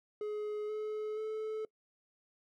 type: tone with pitch steps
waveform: triangle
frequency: 421.5 / 428.1 / 434.9 Hz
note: G#4 / A4 / A4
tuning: +26 / -47 / -20 cents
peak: -33 dBFS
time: 0.21-1.65 s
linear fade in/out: 2 ms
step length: 480 ms
effects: noise-tail reverb RT60 0.1 s tail -23 dB re dry